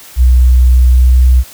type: tone with pitch glide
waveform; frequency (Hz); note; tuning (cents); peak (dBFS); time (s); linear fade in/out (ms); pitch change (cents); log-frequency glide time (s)
sine; 62.3 to 63.13; B1 to B1; +16 to +39; -3; 0.16-1.44; 50; +23; 0.83-1.27
effects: white hiss -35 dBFS RMS until 1.53 s